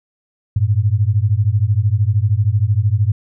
sine beating tone pair, 98 / 111 Hz, G2 / A2, 0 / +16 cents, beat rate 13 Hz, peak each -15 dBFS, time 0.56-3.12 s, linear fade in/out 5 ms, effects none

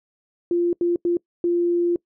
sine tone bursts at uneven times, 346.7 Hz, F4, 13 cents flat, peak -17 dBFS, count 4, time 0.51-0.73 / 0.81-0.96 / 1.05-1.17 / 1.44-1.96 s, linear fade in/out 2 ms, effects noise-tail reverb RT60 0.1 s tail -24 dB re dry

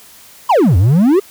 triangle exponential two-way sweep, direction down then up, 1093 to 82.41 to 418.4 Hz, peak -5 dBFS, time 0.49-1.2 s, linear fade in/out 10 ms, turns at 0.77 s, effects white hiss -41 dBFS RMS until 1.3 s

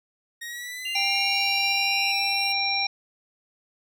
sawtooth exponential sweep, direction up, 1864.7 to 2796 Hz, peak -30 dBFS, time 0.41-2.53 s, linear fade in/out 10 ms
sine tone with pitch glide, 2794 to 2776 Hz, F7 to F7, 0 to -11 cents, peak -28 dBFS, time 0.85-2.12 s, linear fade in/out 5 ms, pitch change -11 cents, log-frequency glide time 1.39-2.01 s
harmonic tone, 792 Hz, G5, 18 cents sharp, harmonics 1 / 3 / 5 / 7, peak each -30 / -26 / -30 / -27 dBFS, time 0.95-2.87 s, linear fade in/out 5 ms
effects none

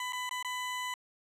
20% pulse tone with dropouts, 999 Hz, B5, 20 cents sharp, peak -29 dBFS, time 0-0.94 s, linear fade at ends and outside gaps 2 ms, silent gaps 0.124-0.131 / 0.293-0.31 / 0.427-0.447 s, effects low-pass 11000 Hz 12 dB/octave

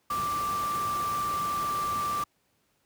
sine tone in noise, 1174.7 Hz, D6, in tune, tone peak -27 dBFS, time 0.1-2.24 s, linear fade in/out 5 ms, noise pink, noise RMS -38 dBFS, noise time 0.1-2.24 s, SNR +8 dB, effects pink hiss -71 dBFS RMS until 2.85 s + high-pass 80 Hz 12 dB/octave

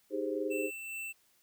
sine chord, Ab major seventh, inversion second, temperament equal with one note detuned, 311.1 / 393.4 / 415.3 / 523.3 Hz, Eb4 / G4 / Ab4 / C5, 0 / +6 / 0 / 0 cents, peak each -37 dBFS, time 0.1-0.71 s, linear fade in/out 50 ms
square tone with tremolo, 2670 Hz, E7, 22 cents sharp, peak -38 dBFS, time 0.5-1.13 s, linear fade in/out 20 ms, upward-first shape sine, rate 2.5 Hz, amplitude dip 35%
effects white hiss -69 dBFS RMS until 1.42 s

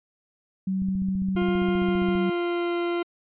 sine tone, 190 Hz, F#3, 46 cents sharp, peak -23 dBFS, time 0.67-2.3 s, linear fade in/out 5 ms
click train, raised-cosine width 5 ms, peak -24 dBFS, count 21, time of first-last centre 0.82-2.153 s, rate 15 Hz
40% pulse tone with pitch glide, 351.8 to 346 Hz, F4 to F4, +13 to -16 cents, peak -23 dBFS, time 1.36-3.03 s, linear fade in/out 10 ms, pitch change -29 cents, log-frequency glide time 1.67-2.75 s
effects resampled to 8000 Hz

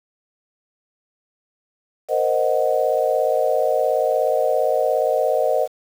sine chord, C half-diminished seventh, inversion third, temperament equal, 466.2 / 523.3 / 622.3 / 740 Hz, Bb4 / C5 / Eb5 / Gb5, 0 / 0 / 0 / 0 cents, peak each -23 / -21 / -20 / -24 dBFS, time 2.08-5.68 s, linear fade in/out 50 ms, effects 7-bit

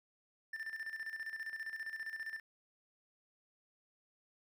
triangle tone with tremolo, 1782 Hz, A6, 22 cents sharp, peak -37 dBFS, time 0.53-2.4 s, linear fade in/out 5 ms, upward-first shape square, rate 15 Hz, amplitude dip 65%, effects none

